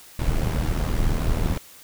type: noise with amplitude modulation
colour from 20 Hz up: brown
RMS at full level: -19 dBFS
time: 0.19-1.58 s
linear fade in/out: 5 ms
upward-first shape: sine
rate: 78.9 Hz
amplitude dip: 65%
effects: white hiss -47 dBFS RMS until 1.83 s